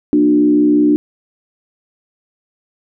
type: tone with frequency modulation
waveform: sine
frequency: 297.5 Hz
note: D4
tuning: 22 cents sharp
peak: -8 dBFS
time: 0.13-0.96 s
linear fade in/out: 0 ms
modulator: 65.7 Hz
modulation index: 0.66
effects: none